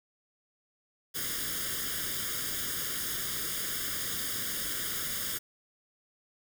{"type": "noise with comb filter", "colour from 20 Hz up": "white", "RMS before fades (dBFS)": -34, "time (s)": [1.14, 5.39], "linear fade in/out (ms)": 20, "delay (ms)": 0.59, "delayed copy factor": 0.85, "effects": []}